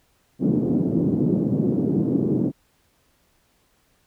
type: band-pass noise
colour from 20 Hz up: white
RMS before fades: -21 dBFS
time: 0.39-2.52 s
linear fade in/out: 50 ms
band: 140 to 320 Hz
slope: 24 dB/octave
effects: pink hiss -64 dBFS RMS until 4.06 s